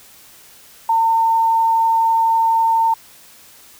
sine tone, 906 Hz, A#5, 50 cents flat, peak -12 dBFS, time 0.89-2.94 s, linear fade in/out 5 ms, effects white hiss -45 dBFS RMS until 3.79 s

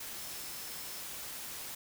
sine tone in noise, 5274 Hz, E8, in tune, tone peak -52 dBFS, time 0.17-1 s, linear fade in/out 5 ms, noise white, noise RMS -43 dBFS, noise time 0-1.75 s, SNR -12 dB, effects none

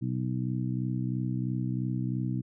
harmonic tone, 63 Hz, B1, 35 cents sharp, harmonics 2 / 3 / 4 / 5, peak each -30 / -34 / -36 / -38 dBFS, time 0.01-2.42 s, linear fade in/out 20 ms, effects none

